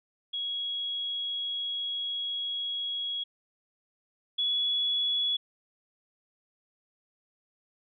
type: tone pair in turn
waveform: sine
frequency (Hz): 3322 / 3386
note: G#7 / G#7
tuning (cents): 0 / +33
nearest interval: unison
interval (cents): 33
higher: second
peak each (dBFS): -30 / -25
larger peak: second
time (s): 0.33-3.24 / 4.38-5.37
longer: first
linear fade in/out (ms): 10
effects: none